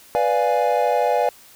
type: chord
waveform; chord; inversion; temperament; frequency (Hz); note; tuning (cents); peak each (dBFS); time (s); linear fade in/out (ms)
triangle; B diminished seventh; none; equal; 493.9 / 587.3 / 698.5 / 830.6; B4 / D5 / F5 / Ab5; 0 / 0 / 0 / 0; -20; 0.15-1.29; 0
effects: white hiss -48 dBFS RMS until 1.55 s